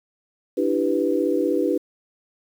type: chord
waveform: sine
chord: E minor seventh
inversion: third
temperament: equal with one note detuned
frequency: 293.7 / 329.6 / 389.3 / 493.9 Hz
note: D4 / E4 / G4 / B4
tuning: 0 / 0 / -12 / 0 cents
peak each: -24 dBFS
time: 0.57-1.78 s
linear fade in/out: 10 ms
effects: 8-bit